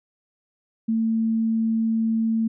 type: tone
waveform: sine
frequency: 224.4 Hz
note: A3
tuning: 34 cents sharp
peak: -19 dBFS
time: 0.88-2.48 s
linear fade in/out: 10 ms
effects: none